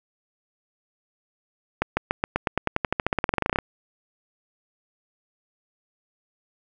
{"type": "accelerating click train", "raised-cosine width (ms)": 0.5, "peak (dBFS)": -6, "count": 25, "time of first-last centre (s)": [1.82, 3.587], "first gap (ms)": 150, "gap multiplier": 0.93, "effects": []}